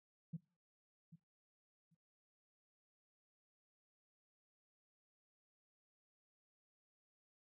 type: tone with echo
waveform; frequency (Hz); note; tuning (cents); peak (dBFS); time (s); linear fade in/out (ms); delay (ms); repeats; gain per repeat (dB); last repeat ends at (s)
sine; 164.7; E3; -1; -40; 0.33-0.37; 10; 790; 2; -15; 1.95
effects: noise-tail reverb RT60 0.4 s tail -24 dB re dry + tanh soft clip ceiling -36 dBFS